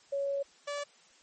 sine / sawtooth tone pair in turn, 558 / 577.3 Hz, C#5 / D5, +11 / -30 cents, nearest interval minor second, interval 59 cents, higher second, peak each -29 / -30 dBFS, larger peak first, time 0.12-0.43 / 0.67-0.84 s, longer first, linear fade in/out 10 ms, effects white hiss -61 dBFS RMS until 1.22 s + MP3 32 kbps

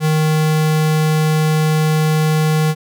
square tone, 155.56 Hz, D#3, in tune, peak -13 dBFS, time 0-2.75 s, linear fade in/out 50 ms, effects none

